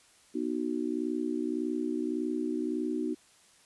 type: chord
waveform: sine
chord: B major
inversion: none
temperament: just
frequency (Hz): 246.9 / 308.7 / 370.4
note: B3 / D#4 / F#4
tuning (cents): 0 / -14 / +2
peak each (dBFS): -34 / -32 / -35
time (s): 0.34-3.15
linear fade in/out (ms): 20
effects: white hiss -61 dBFS RMS until 3.65 s + resampled to 24000 Hz